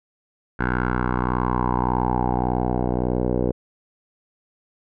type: tone with low-pass filter sweep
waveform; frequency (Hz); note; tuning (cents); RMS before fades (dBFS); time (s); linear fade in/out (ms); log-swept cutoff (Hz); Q
10% pulse; 61.74; B1; 0; -22; 0.59-3.52; 10; 1500 to 520; 4.8
effects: none